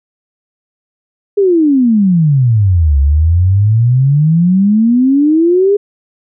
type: exponential two-way sweep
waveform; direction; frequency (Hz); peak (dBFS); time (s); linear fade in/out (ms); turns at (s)
sine; down then up; 415.3 to 67.9 to 415.3; -6; 1.37-5.77; 10; 2.99
effects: none